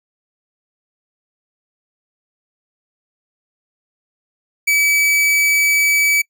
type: tone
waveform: 45% pulse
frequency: 2292 Hz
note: D7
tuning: 43 cents flat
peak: -12 dBFS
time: 4.67-6.22 s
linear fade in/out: 10 ms
effects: noise-tail reverb RT60 0.1 s tail -24 dB re dry